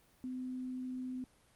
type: tone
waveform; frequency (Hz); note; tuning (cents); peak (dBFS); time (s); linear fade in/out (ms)
sine; 255; C4; -44; -38; 0.24-1.24; 0
effects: pink hiss -67 dBFS RMS until 1.55 s + Opus 32 kbps